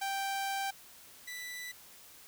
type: tone pair in turn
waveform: sawtooth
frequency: 784 / 1979 Hz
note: G5 / B6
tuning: 0 / +3 cents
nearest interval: octave + major third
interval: 1603 cents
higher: second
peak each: -29 / -37 dBFS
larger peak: first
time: 0.01-0.71 / 1.27-1.72 s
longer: first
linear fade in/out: 10 ms
effects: white hiss -55 dBFS RMS until 2.27 s